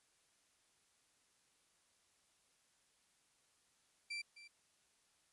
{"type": "tone with echo", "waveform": "30% pulse", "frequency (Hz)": 2349, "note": "D7", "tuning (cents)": 0, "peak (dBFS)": -39, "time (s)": [4.1, 4.22], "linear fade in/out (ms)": 10, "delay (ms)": 260, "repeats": 1, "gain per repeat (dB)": -14, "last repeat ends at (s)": 4.48, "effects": ["white hiss -75 dBFS RMS until 5.32 s", "resampled to 24000 Hz"]}